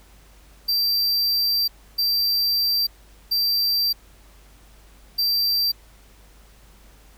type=tone bursts at uneven times; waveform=square; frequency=4699 Hz; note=D8; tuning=in tune; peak=-19 dBFS; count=4; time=0.68-1.68 / 1.98-2.87 / 3.31-3.93 / 5.18-5.72 s; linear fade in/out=10 ms; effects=added 50 Hz sine -49 dBFS peak until 7.17 s + pink hiss -54 dBFS RMS until 7.17 s